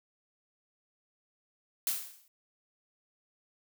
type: noise with exponential decay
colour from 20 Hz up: blue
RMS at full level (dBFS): -28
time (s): 1.87-2.28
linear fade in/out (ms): 1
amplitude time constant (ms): 88
effects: none